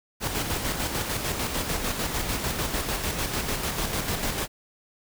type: noise with tremolo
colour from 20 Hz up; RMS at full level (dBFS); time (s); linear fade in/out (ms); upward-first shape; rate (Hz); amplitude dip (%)
pink; -27; 0.2-4.48; 50; square; 6.7; 40
effects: none